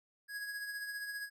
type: tone with tremolo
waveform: square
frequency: 1661.2 Hz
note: G#6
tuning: in tune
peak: -38 dBFS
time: 0.28-1.3 s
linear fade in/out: 50 ms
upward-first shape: triangle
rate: 15 Hz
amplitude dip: 50%
effects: none